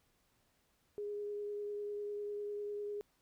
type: tone with vibrato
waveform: sine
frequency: 412.7 Hz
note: G#4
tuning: 11 cents flat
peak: -38 dBFS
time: 0.98-3.01 s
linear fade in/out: 0 ms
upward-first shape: triangle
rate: 10 Hz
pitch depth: 13 cents each way
effects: pink hiss -75 dBFS RMS until 3.21 s